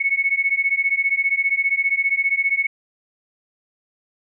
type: beating tone pair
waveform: sine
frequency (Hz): 2199 / 2214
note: C#7 / C#7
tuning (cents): -14 / -3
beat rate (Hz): 15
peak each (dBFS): -20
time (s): 0-2.67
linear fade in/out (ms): 10
effects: none